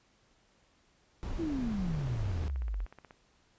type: noise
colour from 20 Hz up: brown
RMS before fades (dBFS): -38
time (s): 1.23-2.48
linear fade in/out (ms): 0
type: exponential sweep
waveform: sine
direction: down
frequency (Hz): 349.2 to 42.44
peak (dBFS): -31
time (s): 1.38-2.86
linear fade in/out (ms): 20
type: click train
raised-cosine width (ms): 0.5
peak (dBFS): -35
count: 20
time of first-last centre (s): 1.95-3.109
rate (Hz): 16.4
effects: pink hiss -68 dBFS RMS until 3.58 s + resampled to 16000 Hz